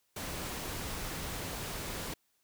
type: noise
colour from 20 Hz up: pink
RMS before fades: -39 dBFS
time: 0.16-2.14 s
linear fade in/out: 5 ms
effects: white hiss -75 dBFS RMS until 2.43 s